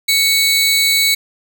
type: tone pair together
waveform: sawtooth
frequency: 2217 / 3950 Hz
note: C#7 / B7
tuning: 0 / 0 cents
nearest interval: minor seventh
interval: 1000 cents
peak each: -11 dBFS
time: 0.08-1.15 s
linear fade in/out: 10 ms
effects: none